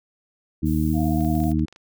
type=harmonic tone; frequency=77.78 Hz; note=D#2; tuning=in tune; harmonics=1 / 2 / 3 / 4; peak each=-24 / -24 / -24 / -24 dBFS; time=0.62-1.66 s; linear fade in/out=20 ms
type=noise; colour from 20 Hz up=violet; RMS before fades=-41 dBFS; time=0.65-1.53 s; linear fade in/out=20 ms
type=tone with vibrato; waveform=sine; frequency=698.5 Hz; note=F5; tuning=in tune; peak=-29 dBFS; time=0.93-1.54 s; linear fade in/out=50 ms; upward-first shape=triangle; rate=17 Hz; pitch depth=50 cents each way
type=clicks; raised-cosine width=0.2 ms; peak=-30 dBFS; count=10; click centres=1.207 / 1.248 / 1.353 / 1.403 / 1.438 / 1.516 / 1.594 / 1.683 / 1.726 / 1.761 s
effects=none